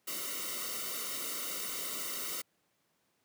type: noise with comb filter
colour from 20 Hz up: white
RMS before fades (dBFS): -38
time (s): 0.07-2.42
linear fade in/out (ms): 10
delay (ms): 1.2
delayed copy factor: -0.95
effects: pink hiss -75 dBFS RMS until 3.24 s + high-pass 150 Hz 12 dB/octave